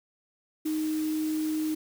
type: tone in noise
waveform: sine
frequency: 311.1 Hz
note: D#4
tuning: in tune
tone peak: -26 dBFS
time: 0.65-1.75 s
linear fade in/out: 10 ms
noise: white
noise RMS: -43 dBFS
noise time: 0.65-1.75 s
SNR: +14 dB
effects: none